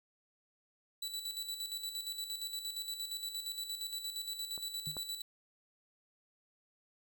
sawtooth tone with tremolo, 3951 Hz, B7, in tune, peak -34 dBFS, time 1.02-5.22 s, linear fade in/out 5 ms, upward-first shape square, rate 8.6 Hz, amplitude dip 55%
clicks, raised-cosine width 1 ms, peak -36 / -30 dBFS, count 2, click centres 4.578 / 4.968 s
sine tone with exponential decay, 150.3 Hz, D3, 40 cents sharp, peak -38 dBFS, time 4.87-5.03 s, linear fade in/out 0 ms, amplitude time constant 33 ms
effects none

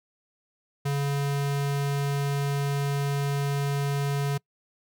square tone, 141.2 Hz, C#3, 32 cents sharp, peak -25 dBFS, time 0.85-4.38 s, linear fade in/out 10 ms, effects noise-tail reverb RT60 0.1 s tail -25 dB re dry

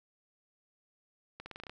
accelerating click train, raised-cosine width 0.3 ms, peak -28 dBFS, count 8, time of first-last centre 1.4-1.696 s, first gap 60 ms, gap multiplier 0.88, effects none

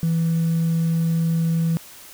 triangle tone with hard clipping, 164.81 Hz, E3, in tune, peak -17 dBFS, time 0.03-1.77 s, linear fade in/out 0 ms, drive 2 dB, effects white hiss -43 dBFS RMS until 2.13 s

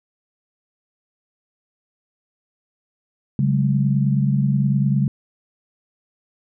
sine chord, C# suspended fourth, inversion none, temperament equal with one note detuned, 138.59 / 188.78 / 207.7 Hz, C#3 / F#3 / G#3, 0 / +35 / 0 cents, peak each -17 / -23 / -22 dBFS, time 3.39-5.08 s, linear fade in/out 2 ms, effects none

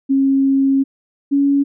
sine tone pair in turn, 271.5 / 280.4 Hz, C#4 / C#4, -36 / +20 cents, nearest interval minor second, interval 56 cents, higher second, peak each -11 dBFS, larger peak neither, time 0.09-0.84 / 1.31-1.64 s, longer first, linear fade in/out 20 ms, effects none

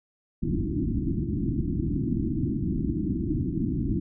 white low-pass noise, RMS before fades -27 dBFS, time 0.42-4 s, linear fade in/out 10 ms, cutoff 340 Hz, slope 96 dB/octave, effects none

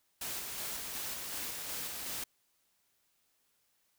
white noise with tremolo, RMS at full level -39 dBFS, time 0.21-2.24 s, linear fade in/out 5 ms, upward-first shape square, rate 2.7 Hz, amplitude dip 25%, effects white hiss -75 dBFS RMS until 3.98 s

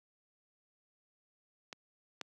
clicks, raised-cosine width 0.2 ms, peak -26 / -21 dBFS, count 2, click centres 1.728 / 2.213 s, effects high-pass 200 Hz 12 dB/octave

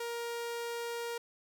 sawtooth tone, 470 Hz, A#4, 14 cents sharp, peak -32 dBFS, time 0-1.18 s, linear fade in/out 5 ms, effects none

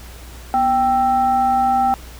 sine tone with frequency modulation, 784 Hz, G5, in tune, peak -13 dBFS, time 0.54-1.94 s, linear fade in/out 0 ms, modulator 541 Hz, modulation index 0.49, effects added 60 Hz sine -36 dBFS peak until 2.19 s + pink hiss -41 dBFS RMS until 2.19 s

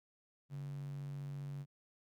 square tone with high-pass filter, 47.44 Hz, F#1, 44 cents sharp, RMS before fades -44 dBFS, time 0.49-1.66 s, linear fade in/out 50 ms, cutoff 140 Hz, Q 7.2, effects none

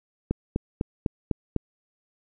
click train, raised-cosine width 3 ms, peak -11 dBFS, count 6, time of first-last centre 0.31-1.563 s, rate 3.99 Hz, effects none

